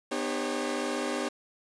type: tone cluster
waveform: sawtooth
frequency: 249.5 / 304.3 / 398.7 / 546 Hz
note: B3 / D#4 / G4 / C#5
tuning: +18 / -38 / +29 / -26 cents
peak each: -31 dBFS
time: 0.11-1.29 s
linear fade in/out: 10 ms
effects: resampled to 22050 Hz + 8-bit